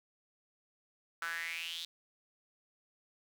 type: tone with high-pass filter sweep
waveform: sawtooth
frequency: 166.8 Hz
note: E3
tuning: 21 cents sharp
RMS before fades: -40 dBFS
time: 1.22-1.85 s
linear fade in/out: 0 ms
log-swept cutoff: 1400 to 3800 Hz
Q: 6.4
effects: none